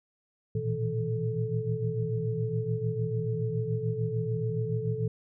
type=tone cluster; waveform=sine; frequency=113.2 / 120.1 / 159.4 / 165.4 / 436.7 Hz; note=A2 / B2 / D#3 / E3 / A4; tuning=+50 / -48 / +42 / +6 / -13 cents; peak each=-34 / -31 / -37 / -37 / -33 dBFS; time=0.55-5.08 s; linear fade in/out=5 ms; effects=none